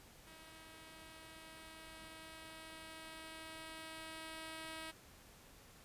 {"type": "tone with level ramp", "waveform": "5% pulse", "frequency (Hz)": 319.9, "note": "D#4", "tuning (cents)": 48, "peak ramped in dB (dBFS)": [-46, -34], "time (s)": [0.26, 4.92], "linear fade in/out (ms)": 20, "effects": ["pink hiss -61 dBFS RMS until 5.84 s", "resampled to 32000 Hz"]}